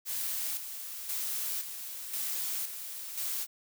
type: noise with tremolo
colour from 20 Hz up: blue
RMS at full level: -34 dBFS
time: 0.05-3.47 s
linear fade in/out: 50 ms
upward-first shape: square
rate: 0.96 Hz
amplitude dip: 55%
effects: none